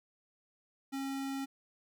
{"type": "tone", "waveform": "square", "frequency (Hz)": 271.9, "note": "C#4", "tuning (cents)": -33, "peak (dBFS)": -36, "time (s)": [0.92, 1.46], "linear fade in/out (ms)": 20, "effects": []}